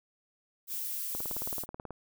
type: noise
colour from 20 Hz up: violet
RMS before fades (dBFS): -36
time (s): 0.67-1.66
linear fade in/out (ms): 50
type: click train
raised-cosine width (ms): 1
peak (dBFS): -26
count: 15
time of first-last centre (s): 1.15-1.907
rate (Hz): 18.5
effects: none